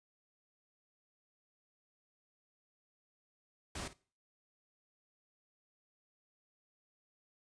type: noise with echo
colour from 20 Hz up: pink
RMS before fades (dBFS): -42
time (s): 3.75-3.88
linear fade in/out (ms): 5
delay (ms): 53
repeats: 1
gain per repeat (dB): -14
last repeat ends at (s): 3.933
effects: noise-tail reverb RT60 0.4 s tail -21 dB re dry + resampled to 22050 Hz